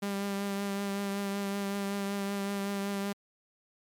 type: tone with vibrato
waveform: sawtooth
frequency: 199.3 Hz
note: G3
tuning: 29 cents sharp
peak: -27 dBFS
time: 0.02-3.13 s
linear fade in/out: 10 ms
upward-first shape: triangle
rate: 5.3 Hz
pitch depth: 22 cents each way
effects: MP3 96 kbps